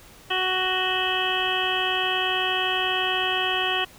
harmonic tone with a mistuned harmonic, 371.8 Hz, F#4, 8 cents sharp, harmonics 1 / 2 / 3 / 4 / 5 / 7 / 8 / 9, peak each -31 / -29 / -31 / -33 / -30 / -29 / -28 / -31 dBFS, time 0.3-3.85 s, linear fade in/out 10 ms, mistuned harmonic 9, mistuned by -60 cents, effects pink hiss -49 dBFS RMS until 3.98 s

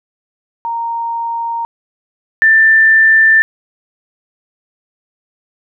sine tone pair in turn, 928 / 1777.8 Hz, A#5 / A6, -8 / +17 cents, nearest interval major seventh, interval 1125 cents, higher second, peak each -16 / -5 dBFS, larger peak second, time 0.65-1.65 / 2.42-3.42 s, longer neither, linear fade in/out 0 ms, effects none

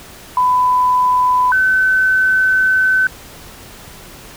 sine tone pair in turn, 1000 / 1521.9 Hz, B5 / F#6, +21 / +48 cents, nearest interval perfect fifth, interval 727 cents, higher second, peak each -10 dBFS, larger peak neither, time 0.37-1.52 / 1.52-3.07 s, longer second, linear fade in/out 2 ms, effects pink hiss -37 dBFS RMS until 4.36 s

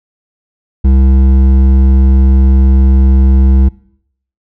triangle tone with hard clipping, 66.1 Hz, C2, 18 cents sharp, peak -6 dBFS, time 0.84-3.69 s, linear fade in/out 10 ms, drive 13 dB, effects noise-tail reverb RT60 0.7 s tail -22 dB re dry

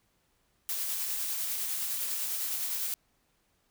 blue noise with tremolo, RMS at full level -32 dBFS, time 0.69-2.94 s, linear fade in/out 0 ms, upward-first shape sine, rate 9.9 Hz, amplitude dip 25%, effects pink hiss -72 dBFS RMS until 3.7 s

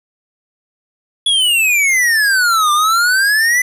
square exponential two-way sweep, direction down then up, 3414 to 1182 to 2018 Hz, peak -11 dBFS, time 1.26-3.62 s, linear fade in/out 5 ms, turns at 2.72 s, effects resampled to 32000 Hz + 7-bit

